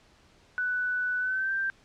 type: tone with pitch glide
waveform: sine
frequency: 1489 to 1573 Hz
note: F#6 to G6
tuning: +11 to +6 cents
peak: -26 dBFS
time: 0.58-1.7 s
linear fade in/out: 0 ms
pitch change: +95 cents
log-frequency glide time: 1.19-1.53 s
effects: pink hiss -60 dBFS RMS until 1.84 s + low-pass 6000 Hz 12 dB/octave